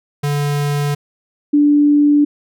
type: tone pair in turn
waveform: square / sine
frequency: 144.8 / 292.4 Hz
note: D3 / D4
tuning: -24 / -7 cents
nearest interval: octave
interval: 1217 cents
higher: second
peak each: -16 / -8 dBFS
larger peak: second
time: 0.23-0.95 / 1.53-2.25 s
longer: neither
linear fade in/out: 10 ms
effects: none